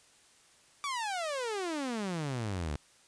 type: exponential sweep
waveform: sawtooth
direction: down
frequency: 1174.7 to 69.3 Hz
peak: -29 dBFS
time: 0.84-2.76 s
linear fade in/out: 0 ms
effects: white hiss -62 dBFS RMS until 3.07 s + resampled to 22050 Hz